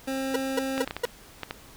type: tone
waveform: 25% pulse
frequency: 266.9 Hz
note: C4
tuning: 35 cents sharp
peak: -24 dBFS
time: 0.07-0.85 s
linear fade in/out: 10 ms
type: tone bursts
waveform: 40% pulse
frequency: 482.5 Hz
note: B4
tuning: 40 cents flat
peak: -21 dBFS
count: 4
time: 0.34-1.054 s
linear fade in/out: 5 ms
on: 21 ms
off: 210 ms
type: clicks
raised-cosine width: 0.3 ms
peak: -15 dBFS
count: 7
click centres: 0.779 / 0.876 / 0.909 / 0.966 / 1.053 / 1.433 / 1.509 s
effects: pink hiss -50 dBFS RMS until 1.76 s